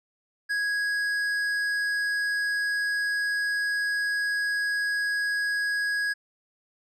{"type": "tone with tanh clipping", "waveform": "sine", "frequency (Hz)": 1658, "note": "G#6", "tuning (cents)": -3, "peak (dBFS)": -26, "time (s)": [0.49, 6.14], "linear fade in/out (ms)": 20, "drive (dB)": 10, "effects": []}